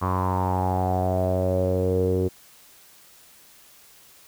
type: tone with low-pass filter sweep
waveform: sawtooth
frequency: 92.5 Hz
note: F#2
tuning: in tune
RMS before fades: -23 dBFS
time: 0.01-2.29 s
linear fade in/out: 20 ms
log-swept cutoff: 1100 to 410 Hz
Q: 7.3
effects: white hiss -52 dBFS RMS until 4.27 s